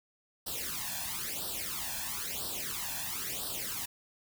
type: noise with flanger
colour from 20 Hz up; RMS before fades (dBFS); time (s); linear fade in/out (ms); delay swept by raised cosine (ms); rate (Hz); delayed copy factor
white; -37; 0.46-3.86; 10; 0.22 to 1.2; 1; +0.85
effects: none